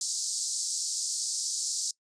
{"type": "band-pass noise", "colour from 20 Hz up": "white", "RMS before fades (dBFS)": -32, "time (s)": [0.01, 1.91], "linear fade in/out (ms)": 2, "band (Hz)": [4500, 8600], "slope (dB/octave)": 48, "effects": ["noise-tail reverb RT60 0.1 s tail -23 dB re dry", "resampled to 22050 Hz"]}